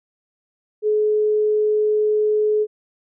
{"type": "tone", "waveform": "sine", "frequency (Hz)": 425.3, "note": "G#4", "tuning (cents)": 41, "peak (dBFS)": -15, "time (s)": [0.82, 2.67], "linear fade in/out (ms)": 50, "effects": []}